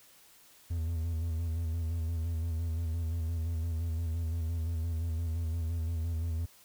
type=tone with vibrato; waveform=triangle; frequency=82.41 Hz; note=E2; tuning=in tune; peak=-28 dBFS; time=0.7-6.46 s; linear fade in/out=10 ms; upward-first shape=square; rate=5.8 Hz; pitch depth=42 cents each way; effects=white hiss -59 dBFS RMS until 6.64 s